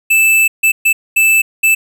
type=tone bursts at uneven times; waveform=square; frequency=2637 Hz; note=E7; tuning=in tune; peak=-8 dBFS; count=5; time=0.1-0.48 / 0.63-0.72 / 0.85-0.93 / 1.16-1.42 / 1.63-1.75 s; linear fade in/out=10 ms; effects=none